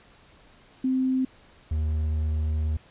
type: tone pair in turn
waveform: sine / triangle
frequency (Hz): 260 / 77.3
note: C4 / D#2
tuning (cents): -11 / -11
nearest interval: octave + major sixth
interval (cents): 2100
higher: first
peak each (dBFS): -21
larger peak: neither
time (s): 0.84-1.25 / 1.71-2.77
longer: second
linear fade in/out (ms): 5
effects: pink hiss -55 dBFS RMS until 2.9 s + resampled to 8000 Hz